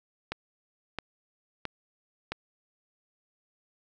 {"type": "click train", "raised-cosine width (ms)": 0.3, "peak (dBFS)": -16, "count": 4, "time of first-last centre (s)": [0.32, 2.32], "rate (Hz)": 1.5, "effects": []}